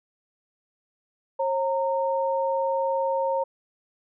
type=tone pair together; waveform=sine; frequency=540 / 920.6 Hz; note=C#5 / A#5; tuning=-45 / -22 cents; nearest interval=major sixth; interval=923 cents; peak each=-24 / -26 dBFS; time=1.39-3.44 s; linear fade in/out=10 ms; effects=none